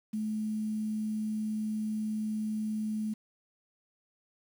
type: tone with quantisation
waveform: sine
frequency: 215.4 Hz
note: A3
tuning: 37 cents flat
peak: -30 dBFS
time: 0.13-3.14 s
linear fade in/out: 10 ms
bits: 9
effects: none